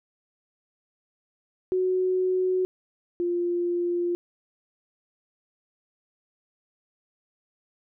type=tone pair in turn; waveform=sine; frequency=370 / 349.2 Hz; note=F#4 / F4; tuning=0 / 0 cents; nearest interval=minor second; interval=100 cents; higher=first; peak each=-21 / -23 dBFS; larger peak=first; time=1.72-2.65 / 3.2-4.15 s; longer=second; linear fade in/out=0 ms; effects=none